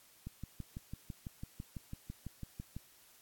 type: click train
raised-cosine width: 5 ms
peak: -30 dBFS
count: 16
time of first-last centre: 0.27-2.766 s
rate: 6.01 Hz
effects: white hiss -63 dBFS RMS until 3.21 s + AAC 64 kbps